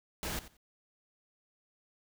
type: noise with echo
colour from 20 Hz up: pink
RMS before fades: -37 dBFS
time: 0.23-0.39 s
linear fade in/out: 0 ms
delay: 89 ms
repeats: 2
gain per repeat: -15 dB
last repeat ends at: 0.568 s
effects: none